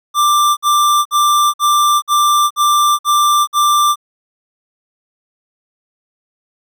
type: tone bursts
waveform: square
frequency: 1182 Hz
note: D6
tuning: 11 cents sharp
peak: -10 dBFS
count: 8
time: 0.14-3.958 s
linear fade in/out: 50 ms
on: 430 ms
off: 54 ms
effects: none